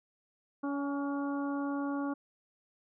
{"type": "harmonic tone with a mistuned harmonic", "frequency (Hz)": 282.4, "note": "C#4", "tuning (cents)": 32, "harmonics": [1, 2, 3, 4, 5], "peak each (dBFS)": [-32, -42, -43, -43, -46], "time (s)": [0.63, 2.14], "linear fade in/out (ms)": 10, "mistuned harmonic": 3, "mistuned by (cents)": -18, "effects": []}